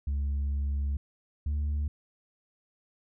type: tone pair in turn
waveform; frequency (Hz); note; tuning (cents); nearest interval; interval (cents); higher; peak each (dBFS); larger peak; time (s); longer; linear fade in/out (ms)
sine; 70.4 / 73.63; C#2 / D2; +27 / +5; minor second; 78; second; -24; neither; 0.07-0.97 / 1.46-1.88; first; 5
effects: tanh soft clip ceiling -26 dBFS